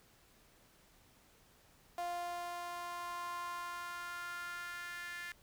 sawtooth tone with high-pass filter sweep, 349.2 Hz, F4, in tune, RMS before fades -43 dBFS, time 1.98-5.32 s, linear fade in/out 0 ms, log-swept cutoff 700 to 1800 Hz, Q 4.4, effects pink hiss -66 dBFS RMS until 5.42 s

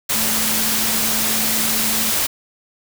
sine tone in noise, 220 Hz, A3, in tune, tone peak -28 dBFS, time 0.14-2.11 s, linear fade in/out 10 ms, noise white, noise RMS -19 dBFS, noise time 0.09-2.27 s, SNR -12 dB, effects none

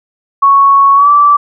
sine tone with pitch glide, 1108.7 to 1161.8 Hz, C#6 to D6, 0 to -19 cents, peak -3 dBFS, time 0.42-1.37 s, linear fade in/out 10 ms, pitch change +81 cents, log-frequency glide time 0.95-1.09 s, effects none

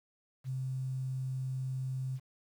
sine tone, 130.81 Hz, C3, in tune, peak -33 dBFS, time 0.44-2.2 s, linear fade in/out 50 ms, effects 10-bit

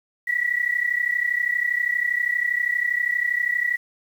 sine tone pair together, 1924.5 / 1957 Hz, B6 / B6, -45 / -16 cents, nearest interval unison, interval 29 cents, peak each -23 dBFS, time 0.27-3.77 s, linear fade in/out 10 ms, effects 8-bit

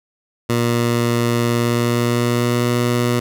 15% pulse tone with pitch glide, 118.7 to 121.05 Hz, A#2 to B2, +32 to -34 cents, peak -9 dBFS, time 0.49-3.2 s, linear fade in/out 10 ms, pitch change +34 cents, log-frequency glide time 1.59-2.71 s, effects none

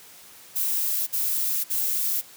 violet noise bursts, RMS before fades -25 dBFS, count 3, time 0.55-2.216 s, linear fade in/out 20 ms, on 520 ms, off 53 ms, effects white hiss -48 dBFS RMS until 2.36 s + high-pass 80 Hz 12 dB/octave

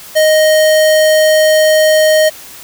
square tone, 622.3 Hz, D#5, in tune, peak -7 dBFS, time 0.15-2.3 s, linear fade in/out 20 ms, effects white hiss -33 dBFS RMS until 2.63 s

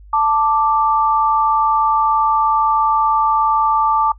sine tone pair together, 883.1 / 1174.7 Hz, A5 / D6, +6 / 0 cents, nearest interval perfect fourth, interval 494 cents, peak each -15 dBFS, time 0.13-4.12 s, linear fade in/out 5 ms, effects noise-tail reverb RT60 0.1 s tail -19 dB re dry + added 50 Hz sine -38 dBFS peak until 4.18 s

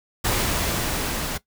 pink noise with level ramp, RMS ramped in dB -22 to -28 dBFS, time 0.24-1.38 s, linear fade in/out 10 ms, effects noise-tail reverb RT60 0.1 s tail -17 dB re dry

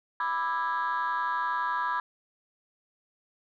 sine chord, E dominant seventh, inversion second, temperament just, 988.9 / 1186.7 / 1318.5 / 1648.1 Hz, B5 / D6 / E6 / G#6, +2 / +18 / 0 / -14 cents, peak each -28 / -32 / -34 / -32 dBFS, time 0.2-2 s, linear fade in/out 2 ms, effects tanh soft clip ceiling -21 dBFS

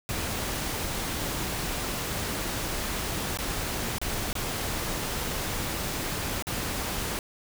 pink noise with dropouts, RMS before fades -31 dBFS, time 0.09-7.19 s, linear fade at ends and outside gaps 1 ms, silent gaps 3.373-3.387 / 3.984-4.015 / 4.33-4.353 / 6.424-6.469 s, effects none

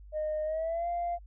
sine tone with pitch glide, 615 to 694.3 Hz, D#5 to F5, -20 to -10 cents, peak -28 dBFS, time 0.12-1.19 s, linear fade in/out 50 ms, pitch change +210 cents, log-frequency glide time 0.44-0.88 s, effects tanh soft clip ceiling -26 dBFS + added 50 Hz sine -47 dBFS peak until 1.26 s

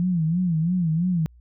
sine tone with vibrato, 170 Hz, F3, 46 cents flat, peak -19 dBFS, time 0-1.26 s, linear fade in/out 0 ms, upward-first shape sine, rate 3 Hz, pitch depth 140 cents each way, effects added 60 Hz sine -48 dBFS peak until 1.4 s

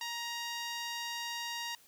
10% pulse tone with low-pass filter, 940 Hz, A#5, 14 cents sharp, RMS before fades -39 dBFS, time 0.01-1.75 s, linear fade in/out 2 ms, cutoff 11000 Hz, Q 0.78, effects white hiss -62 dBFS RMS until 1.87 s

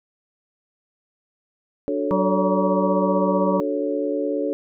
sine chord, D major seventh, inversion none, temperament equal, 293.7 / 370 / 440 / 554.4 Hz, D4 / F#4 / A4 / C#5, 0 / 0 / 0 / 0 cents, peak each -25 / -30 / -26 / -26 dBFS, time 1.88-4.53 s, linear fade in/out 0 ms
harmonic tone, 190 Hz, F#3, 46 cents sharp, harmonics 1 / 3 / 5 / 6, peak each -22 / -23 / -26 / -29 dBFS, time 2.11-3.6 s, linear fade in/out 0 ms
effects none

